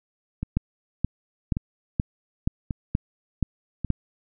two click trains, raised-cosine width 5 ms, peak -15 / -9 dBFS, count 4 / 8, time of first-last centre 0.43-3.847 / 0.57-3.903 s, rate 0.878 / 2.1 Hz, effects none

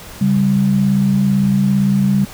sine tone pair together, 139.51 / 197.3 Hz, C#3 / G3, +11 / +11 cents, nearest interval tritone, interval 600 cents, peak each -17 / -12 dBFS, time 0.21-2.25 s, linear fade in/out 5 ms, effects pink hiss -35 dBFS RMS until 2.33 s

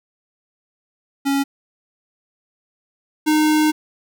square tone pair in turn, 277.2 / 307 Hz, C#4 / D#4, 0 / -23 cents, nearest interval major second, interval 177 cents, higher second, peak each -17 / -14 dBFS, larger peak second, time 1.25-1.44 / 3.26-3.72 s, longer second, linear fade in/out 20 ms, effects none

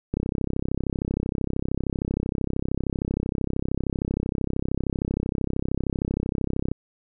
click train, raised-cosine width 3 ms, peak -12 dBFS, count 218, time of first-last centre 0.14-6.716 s, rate 33 Hz, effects none

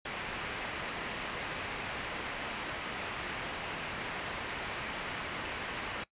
white low-pass noise, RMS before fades -39 dBFS, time 0.05-6.04 s, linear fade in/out 5 ms, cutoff 2800 Hz, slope 24 dB/octave, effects noise-tail reverb RT60 0.1 s tail -20 dB re dry + resampled to 8000 Hz

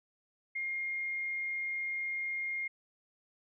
sine tone, 2128 Hz, C7, 29 cents sharp, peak -33 dBFS, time 0.55-2.68 s, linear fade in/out 10 ms, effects none

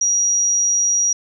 sine tone, 5750 Hz, F8, 50 cents sharp, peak -14 dBFS, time 0.01-1.13 s, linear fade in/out 5 ms, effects none

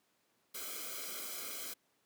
white noise with comb filter, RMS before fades -43 dBFS, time 0.54-1.74 s, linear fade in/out 10 ms, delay 1.1 ms, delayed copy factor -1, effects pink hiss -75 dBFS RMS until 2.05 s + high-pass 200 Hz 12 dB/octave

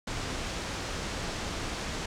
pink low-pass noise, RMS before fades -35 dBFS, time 0.07-2.06 s, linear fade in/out 5 ms, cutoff 7400 Hz, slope 24 dB/octave, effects none

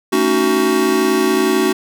square chord, D# half-diminished seventh, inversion second, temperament just, 224 / 280 / 311.1 / 373.4 Hz, A3 / C#4 / D#4 / F#4, +31 / +18 / 0 / +16 cents, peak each -22 / -20 / -21 / -16 dBFS, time 0.12-1.73 s, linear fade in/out 10 ms, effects none

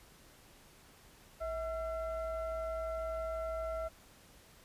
sine tone with frequency modulation, 648 Hz, E5, 30 cents flat, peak -35 dBFS, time 1.4-3.89 s, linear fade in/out 20 ms, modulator 704 Hz, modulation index 0.75, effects pink hiss -60 dBFS RMS until 4.64 s + resampled to 32000 Hz

